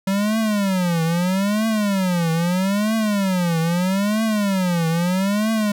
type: tone with vibrato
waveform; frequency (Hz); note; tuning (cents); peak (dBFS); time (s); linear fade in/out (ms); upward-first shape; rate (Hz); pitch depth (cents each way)
square; 190.4; F#3; +50; -18; 0.07-5.72; 5; triangle; 0.78; 290
effects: none